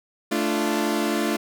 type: chord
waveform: sawtooth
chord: D minor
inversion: second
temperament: equal with one note detuned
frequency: 220 / 293.7 / 345.6 Hz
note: A3 / D4 / F4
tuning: 0 / 0 / -18 cents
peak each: -22 dBFS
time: 0.31-1.37 s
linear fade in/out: 10 ms
effects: none